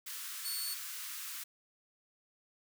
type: high-pass noise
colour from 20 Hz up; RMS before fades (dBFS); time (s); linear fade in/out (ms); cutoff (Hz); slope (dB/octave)
white; -43; 0.06-1.44; 10; 1100; 48
type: tone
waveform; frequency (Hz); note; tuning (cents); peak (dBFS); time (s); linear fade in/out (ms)
15% pulse; 4435; C#8; 0; -30; 0.44-0.75; 20
effects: none